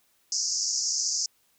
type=band-pass noise; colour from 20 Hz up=pink; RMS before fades=-28 dBFS; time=0.32-1.26 s; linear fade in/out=2 ms; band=4900 to 7000 Hz; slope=96 dB/octave; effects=white hiss -67 dBFS RMS until 1.58 s